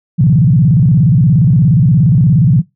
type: tone with vibrato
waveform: sine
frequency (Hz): 143.4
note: D3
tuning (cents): -41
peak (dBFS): -5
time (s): 0.18-2.62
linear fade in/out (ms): 20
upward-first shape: square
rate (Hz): 17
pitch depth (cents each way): 280
effects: noise-tail reverb RT60 0.2 s tail -23 dB re dry